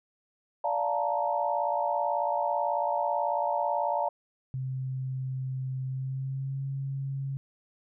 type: chord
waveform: sine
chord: Bb major seventh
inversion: first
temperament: just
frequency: 582.7 / 699.2 / 874.1 / 932.3 Hz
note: D5 / F5 / A5 / Bb5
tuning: -14 / +2 / -12 / 0 cents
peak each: -31 dBFS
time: 0.64-4.09 s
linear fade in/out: 5 ms
type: tone with pitch glide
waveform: sine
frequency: 130.81 to 136.44 Hz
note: C3 to C#3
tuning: 0 to -27 cents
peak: -30 dBFS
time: 4.54-7.37 s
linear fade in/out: 0 ms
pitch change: +73 cents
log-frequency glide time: 5.86-6.64 s
effects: none